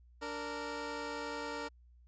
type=tone pair together; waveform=15% pulse; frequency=291.8 / 463.2 Hz; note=D4 / A#4; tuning=-11 / -11 cents; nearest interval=minor sixth; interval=800 cents; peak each=-36 / -34 dBFS; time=0.21-1.69 s; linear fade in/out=20 ms; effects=added 60 Hz sine -58 dBFS peak until 2.07 s + resampled to 16000 Hz